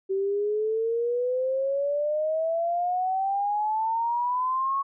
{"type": "exponential sweep", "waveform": "sine", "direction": "up", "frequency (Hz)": [382.2, 1108.7], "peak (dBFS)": -23, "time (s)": [0.09, 4.83], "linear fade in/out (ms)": 20, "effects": []}